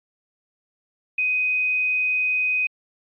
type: tone with quantisation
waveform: sine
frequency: 2505 Hz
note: D#7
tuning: 11 cents sharp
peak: -19 dBFS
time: 1.18-2.67 s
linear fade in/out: 5 ms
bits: 8
effects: resampled to 8000 Hz